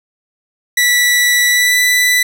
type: tone with pitch glide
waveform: sawtooth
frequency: 1958 to 1981.9 Hz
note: B6 to B6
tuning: -15 to +6 cents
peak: -6 dBFS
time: 0.77-2.23 s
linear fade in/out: 5 ms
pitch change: +21 cents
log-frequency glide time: 1.47-1.78 s
effects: none